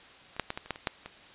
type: clicks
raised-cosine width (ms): 0.3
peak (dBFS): -29 / -12 / -16 / -19 / -30 / -14 / -27 / -11 / -24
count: 9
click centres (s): 0.365 / 0.397 / 0.504 / 0.575 / 0.66 / 0.707 / 0.759 / 0.872 / 1.06
effects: white hiss -52 dBFS RMS until 1.34 s + resampled to 8000 Hz